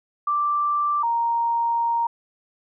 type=tone pair in turn; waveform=sine; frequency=1174.7 / 932.4 Hz; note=D6 / A#5; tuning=0 / 0 cents; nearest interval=major third; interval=400 cents; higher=first; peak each=-19 dBFS; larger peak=neither; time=0.27-1.03 / 1.03-2.07 s; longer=second; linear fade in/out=5 ms; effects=none